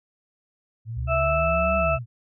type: exponential two-way sweep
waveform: sine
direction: up then down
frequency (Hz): 110 to 193.3 to 110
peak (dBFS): -29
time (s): 0.85-2.06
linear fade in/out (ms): 50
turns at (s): 1.77
type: tone with vibrato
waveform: sine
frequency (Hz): 69.3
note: C#2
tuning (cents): 0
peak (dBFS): -27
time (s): 0.96-1.98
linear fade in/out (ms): 20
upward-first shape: triangle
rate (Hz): 4.6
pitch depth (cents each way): 16
type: harmonic tone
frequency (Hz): 658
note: E5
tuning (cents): -3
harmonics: 1 / 2 / 4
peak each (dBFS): -22 / -25 / -28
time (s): 1.07-1.99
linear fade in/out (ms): 50
effects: none